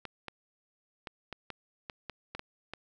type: clicks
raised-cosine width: 0.3 ms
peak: -23 dBFS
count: 10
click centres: 0.053 / 0.283 / 1.072 / 1.327 / 1.503 / 1.898 / 2.097 / 2.35 / 2.394 / 2.736 s
effects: none